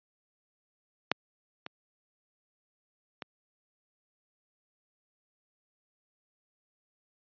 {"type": "clicks", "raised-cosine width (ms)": 0.3, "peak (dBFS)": [-7, -22, -21], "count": 3, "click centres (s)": [1.116, 1.664, 3.222], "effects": ["high-pass 150 Hz 12 dB/octave", "resampled to 11025 Hz"]}